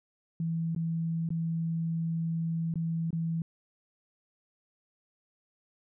sine tone with dropouts, 164.6 Hz, E3, 2 cents flat, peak -28 dBFS, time 0.4-3.42 s, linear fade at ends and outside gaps 2 ms, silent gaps 0.749-0.762 / 1.29-1.304 / 2.74-2.756 / 3.106-3.129 s, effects none

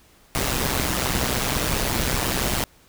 pink noise with amplitude modulation, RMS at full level -20 dBFS, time 0.35-2.64 s, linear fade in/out 0 ms, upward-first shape sine, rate 130 Hz, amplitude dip 80%, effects pink hiss -55 dBFS RMS until 2.88 s

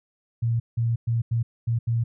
sine tone bursts at uneven times, 116.2 Hz, A#2, 5 cents flat, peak -20 dBFS, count 6, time 0.42-0.6 / 0.77-0.96 / 1.07-1.22 / 1.31-1.43 / 1.67-1.79 / 1.87-2.04 s, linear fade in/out 10 ms, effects none

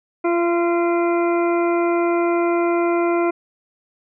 harmonic tone with a mistuned harmonic, 344 Hz, F4, 26 cents flat, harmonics 1 / 2 / 3 / 4 / 6 / 7, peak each -17 / -23 / -27 / -29 / -33 / -34 dBFS, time 0.24-3.31 s, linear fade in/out 10 ms, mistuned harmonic 2, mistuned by -16 cents, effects none

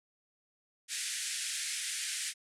white band-pass noise, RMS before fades -37 dBFS, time 0.88-2.34 s, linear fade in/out 50 ms, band 1600 to 10000 Hz, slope 48 dB/octave, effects none

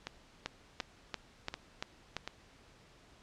two click trains, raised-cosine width 0.2 ms, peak -21 / -18 dBFS, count 4 / 6, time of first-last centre 0.07-2.276 / 0.46-2.166 s, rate 1.36 / 2.93 Hz, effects pink hiss -61 dBFS RMS until 3.22 s + low-pass 6000 Hz 12 dB/octave

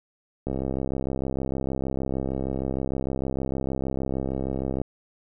click train, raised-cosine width 2 ms, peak -15 dBFS, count 290, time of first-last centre 0.47-4.816 s, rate 66.5 Hz, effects none

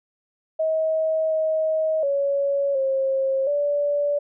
sine tone with pitch steps, 636 / 632 / 560 / 536 / 579 Hz, D#5 / D#5 / C#5 / C5 / D5, +38 / +27 / +18 / +42 / -25 cents, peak -19 dBFS, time 0.59-4.19 s, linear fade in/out 10 ms, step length 720 ms, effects none

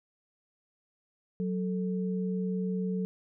sine tone pair together, 185 / 441.5 Hz, F#3 / A4, 0 / +6 cents, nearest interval octave + minor third, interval 1506 cents, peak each -29 / -36 dBFS, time 1.4-3.05 s, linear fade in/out 0 ms, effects none

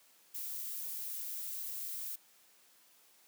violet noise, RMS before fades -41 dBFS, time 0.34-2.16 s, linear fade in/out 10 ms, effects white hiss -65 dBFS RMS until 3.27 s + high-pass 200 Hz 12 dB/octave

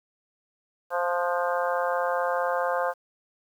harmonic tone with a mistuned harmonic, 175.2 Hz, F3, 6 cents sharp, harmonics 3 / 4 / 5 / 6 / 7 / 8 / 9, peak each -27 / -30 / -32 / -32 / -34 / -37 / -35 dBFS, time 0.9-2.94 s, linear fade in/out 50 ms, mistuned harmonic 8, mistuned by +43 cents, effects 9-bit

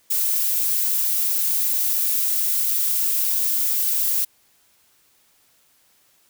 violet noise, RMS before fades -21 dBFS, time 0.1-4.25 s, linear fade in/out 10 ms, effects white hiss -60 dBFS RMS until 6.29 s

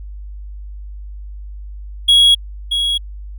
triangle tone with echo, 3322 Hz, G#7, in tune, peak -5 dBFS, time 2.08-2.35 s, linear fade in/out 10 ms, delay 630 ms, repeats 1, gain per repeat -8 dB, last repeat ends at 2.98 s, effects added 50 Hz sine -28 dBFS peak until 3.38 s

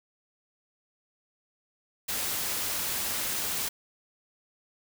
white noise, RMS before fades -31 dBFS, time 2.08-3.69 s, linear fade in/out 10 ms, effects none

